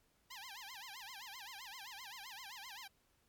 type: tone with vibrato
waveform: 10% pulse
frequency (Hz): 908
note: A#5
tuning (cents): -46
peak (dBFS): -40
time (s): 0.3-2.88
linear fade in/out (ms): 10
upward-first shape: sine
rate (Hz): 7.7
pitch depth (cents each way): 270
effects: pink hiss -75 dBFS RMS until 3.28 s + MP3 96 kbps